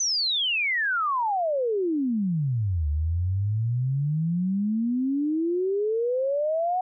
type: exponential two-way sweep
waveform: sine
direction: down then up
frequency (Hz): 6230 to 72.5 to 749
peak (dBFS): -22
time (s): 0-6.81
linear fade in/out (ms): 5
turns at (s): 2.88
effects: none